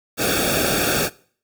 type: noise with comb filter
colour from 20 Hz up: pink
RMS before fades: -20 dBFS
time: 0.17-1.1 s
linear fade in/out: 50 ms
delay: 0.99 ms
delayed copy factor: -0.95
effects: noise-tail reverb RT60 0.5 s tail -22 dB re dry